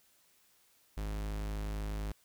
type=tone; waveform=45% pulse; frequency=51.91 Hz; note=G#1; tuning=in tune; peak=-35 dBFS; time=0.97-2.12 s; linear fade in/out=5 ms; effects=white hiss -68 dBFS RMS until 2.24 s